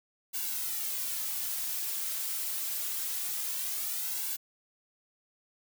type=noise with flanger; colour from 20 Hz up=blue; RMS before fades=-34 dBFS; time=0.33-4.37 s; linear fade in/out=20 ms; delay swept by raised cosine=1.6 to 4.2 ms; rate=0.25 Hz; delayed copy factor=-0.9; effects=none